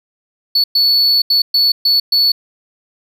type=tone bursts at uneven times; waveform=triangle; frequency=4435 Hz; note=C#8; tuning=in tune; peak=-8 dBFS; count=6; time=0.55-0.64 / 0.75-1.22 / 1.3-1.42 / 1.54-1.72 / 1.85-2 / 2.12-2.32 s; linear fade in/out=5 ms; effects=none